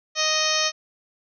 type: harmonic tone with a mistuned harmonic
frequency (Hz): 622.3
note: D#5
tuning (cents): 0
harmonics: 1 / 2 / 3 / 4 / 5 / 6 / 7 / 8 / 9 / 10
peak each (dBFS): -29 / -29 / -29 / -29 / -29 / -29 / -29 / -29 / -29 / -29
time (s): 0.15-0.72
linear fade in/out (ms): 50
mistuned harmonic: 8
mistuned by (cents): +75
effects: none